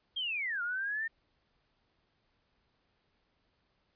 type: linear two-way sweep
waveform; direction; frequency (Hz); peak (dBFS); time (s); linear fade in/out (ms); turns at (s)
sine; down then up; 3260 to 1388 to 1833; -32; 0.16-1.08; 10; 0.62
effects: pink hiss -75 dBFS RMS until 3.95 s + resampled to 11025 Hz